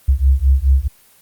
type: beating tone pair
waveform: sine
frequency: 65 / 69.7 Hz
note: C2 / C#2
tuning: -11 / +10 cents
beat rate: 4.7 Hz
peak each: -13 dBFS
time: 0.08-0.88 s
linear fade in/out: 10 ms
effects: white hiss -50 dBFS RMS until 1.21 s + Opus 24 kbps